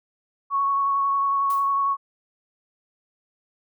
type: tone with vibrato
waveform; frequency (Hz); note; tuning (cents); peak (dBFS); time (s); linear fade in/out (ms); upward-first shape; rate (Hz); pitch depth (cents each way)
sine; 1108.7; C#6; 0; -19; 0.5-1.97; 50; sine; 11; 13
type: noise with exponential decay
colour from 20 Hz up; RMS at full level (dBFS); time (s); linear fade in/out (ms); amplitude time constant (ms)
blue; -37; 1.5-1.78; 2; 60
effects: none